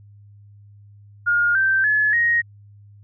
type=tone with pitch steps; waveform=sine; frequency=1422 / 1559.7 / 1710.7 / 1876.3 Hz; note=F6 / G6 / A6 / A#6; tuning=+31 / -9 / -49 / +11 cents; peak=-15 dBFS; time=1.26-2.42 s; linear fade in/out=20 ms; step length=290 ms; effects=added 102 Hz sine -44 dBFS peak until 3.03 s